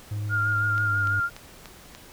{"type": "tone with pitch glide", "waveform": "triangle", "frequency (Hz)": [104.3, 98.9], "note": ["G#2", "G2"], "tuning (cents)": [8, 16], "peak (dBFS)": -25, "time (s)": [0.11, 1.2], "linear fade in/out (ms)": 5, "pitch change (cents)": -92, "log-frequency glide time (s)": [0.86, 0.99]}
{"type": "tone with vibrato", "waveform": "sine", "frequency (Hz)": 1406, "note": "F6", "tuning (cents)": 11, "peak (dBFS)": -22, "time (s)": [0.29, 1.3], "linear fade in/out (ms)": 50, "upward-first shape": "sine", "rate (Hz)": 6.1, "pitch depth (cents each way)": 25}
{"type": "click train", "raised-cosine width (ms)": 0.2, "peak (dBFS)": -23, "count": 5, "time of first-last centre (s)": [0.78, 1.95], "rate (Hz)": 3.42}
{"effects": ["pink hiss -48 dBFS RMS until 2.12 s"]}